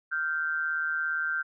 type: tone pair together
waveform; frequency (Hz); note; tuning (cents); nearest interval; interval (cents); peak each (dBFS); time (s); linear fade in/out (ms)
sine; 1396.9 / 1554.3; F6 / G6; 0 / -15; major second; 185; -30 / -29; 0.11-1.43; 20
effects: none